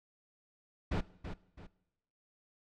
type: noise with echo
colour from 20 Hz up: brown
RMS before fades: -32 dBFS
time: 0.91-1.01 s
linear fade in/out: 10 ms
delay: 330 ms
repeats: 2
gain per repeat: -9 dB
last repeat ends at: 1.67 s
effects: noise-tail reverb RT60 0.9 s tail -20 dB re dry + low-pass 4000 Hz 12 dB/octave